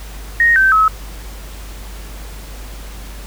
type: tone with pitch steps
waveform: sine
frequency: 1864.7 / 1550 / 1288.4 Hz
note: A#6 / G6 / E6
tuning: 0 / -20 / -40 cents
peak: -8 dBFS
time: 0.4-0.88 s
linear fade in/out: 2 ms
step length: 160 ms
effects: added 50 Hz sine -29 dBFS peak until 3.26 s + pink hiss -37 dBFS RMS until 3.26 s